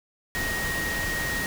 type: tone in noise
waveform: sine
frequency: 1877 Hz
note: A#6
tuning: 11 cents sharp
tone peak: -28 dBFS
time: 0.35-1.46 s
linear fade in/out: 0 ms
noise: pink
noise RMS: -31 dBFS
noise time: 0.35-1.46 s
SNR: 0 dB
effects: none